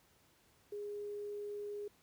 sine tone with quantisation, 412.3 Hz, G#4, 13 cents flat, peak -40 dBFS, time 0.72-1.88 s, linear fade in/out 5 ms, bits 11, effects pink hiss -69 dBFS RMS until 2.02 s + high-pass 60 Hz 12 dB/octave

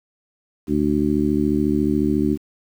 harmonic tone, 74.1 Hz, D2, 16 cents sharp, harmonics 1 / 2 / 3 / 4 / 5, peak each -28 / -28 / -21 / -20 / -24 dBFS, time 0.67-2.38 s, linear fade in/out 50 ms, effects 8-bit

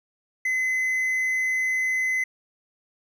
triangle tone, 2037 Hz, C7, 47 cents flat, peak -20 dBFS, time 0.45-2.24 s, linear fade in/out 5 ms, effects none

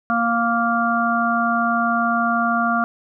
harmonic tone, 233.1 Hz, A#3, in tune, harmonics 1 / 3 / 5 / 6, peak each -22 / -22 / -22 / -22 dBFS, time 0.1-2.84 s, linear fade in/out 0 ms, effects none

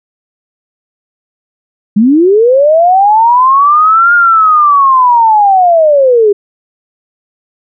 sine linear two-way sweep, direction up then down, 196 to 1425 to 395.7 Hz, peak -3 dBFS, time 1.96-6.33 s, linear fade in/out 10 ms, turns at 4.14 s, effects none

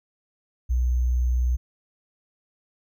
sine tone with sample-and-hold, 61.74 Hz, B1, in tune, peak -19 dBFS, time 0.69-1.57 s, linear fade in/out 20 ms, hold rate 6300 Hz, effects none

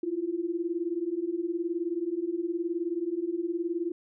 sine beating tone pair, 329.6 / 348.6 Hz, E4 / F4, 0 / -3 cents, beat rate 19 Hz, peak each -32 / -30 dBFS, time 0.03-3.92 s, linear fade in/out 5 ms, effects none

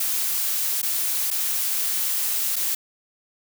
blue noise with dropouts, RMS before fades -24 dBFS, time 0-2.75 s, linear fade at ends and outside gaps 5 ms, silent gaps 0.818-0.828 / 1.305-1.311 / 2.559-2.563 s, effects none

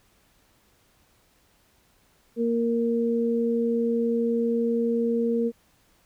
sine tone pair together, 233.1 / 465.4 Hz, A#3 / A#4, 0 / -3 cents, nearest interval octave, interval 1197 cents, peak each -24 dBFS, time 2.36-5.52 s, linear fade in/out 50 ms, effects pink hiss -63 dBFS RMS until 6.05 s

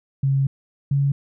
sine tone pair in turn, 136.5 / 139.85 Hz, C#3 / C#3, -26 / +16 cents, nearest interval unison, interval 42 cents, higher second, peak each -16 dBFS, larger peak neither, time 0.23-0.47 / 0.91-1.12 s, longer first, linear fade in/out 5 ms, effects none

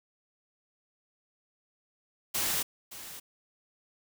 white noise with echo, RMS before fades -30 dBFS, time 2.34-2.63 s, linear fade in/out 10 ms, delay 570 ms, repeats 1, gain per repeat -14 dB, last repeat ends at 3.2 s, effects none

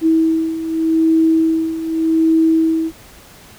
sine beating tone pair, 322.4 / 323.24 Hz, E4 / E4, -38 / -34 cents, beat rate 0.84 Hz, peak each -18 / -13 dBFS, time 0.01-2.92 s, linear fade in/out 50 ms, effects pink hiss -42 dBFS RMS until 3.58 s

